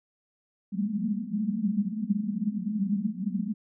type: band-pass noise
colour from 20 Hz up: white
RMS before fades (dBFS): -29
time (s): 0.72-3.54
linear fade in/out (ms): 10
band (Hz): 190 to 220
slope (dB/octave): 96
effects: none